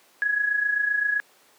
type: tone with amplitude modulation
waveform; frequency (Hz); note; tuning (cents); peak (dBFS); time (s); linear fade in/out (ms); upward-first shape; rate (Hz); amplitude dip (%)
sine; 1675; G#6; +14; -18; 0.22-1.2; 0; sine; 27.7; 65
effects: pink hiss -57 dBFS RMS until 1.58 s + high-pass 400 Hz 12 dB/octave